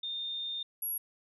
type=tone pair in turn; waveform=sine; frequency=3634 / 11306 Hz; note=A#7 / F9; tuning=-45 / +20 cents; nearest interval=octave + minor sixth; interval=1965 cents; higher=second; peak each=-34 / -32 dBFS; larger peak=second; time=0.03-0.63 / 0.82-0.98 s; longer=first; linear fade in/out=5 ms; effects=none